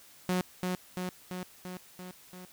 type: tone with echo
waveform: sawtooth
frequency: 182.2 Hz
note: F#3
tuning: 26 cents flat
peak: -23 dBFS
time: 0.29-0.41 s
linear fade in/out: 0 ms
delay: 340 ms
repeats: 6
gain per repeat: -3 dB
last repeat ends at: 2.45 s
effects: white hiss -56 dBFS RMS until 2.52 s